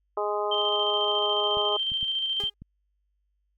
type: harmonic tone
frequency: 207.7 Hz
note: G#3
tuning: in tune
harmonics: 2 / 3 / 4 / 5 / 6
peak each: -29 / -31 / -32 / -33 / -34 dBFS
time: 0.17-1.77 s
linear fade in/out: 5 ms
type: tone with tremolo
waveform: sine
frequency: 3136 Hz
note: G7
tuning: in tune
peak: -24 dBFS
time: 0.51-2.5 s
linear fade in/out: 10 ms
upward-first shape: square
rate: 14 Hz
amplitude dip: 30%
type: clicks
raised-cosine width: 5 ms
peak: -30 dBFS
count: 5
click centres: 1.571 / 1.919 / 2.029 / 2.438 / 2.62 s
type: tone with exponential decay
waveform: sawtooth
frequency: 409.7 Hz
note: G#4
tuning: 24 cents flat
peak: -29 dBFS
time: 2.4-2.54 s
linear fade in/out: 1 ms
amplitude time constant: 30 ms
effects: added 50 Hz sine -70 dBFS peak until 3.57 s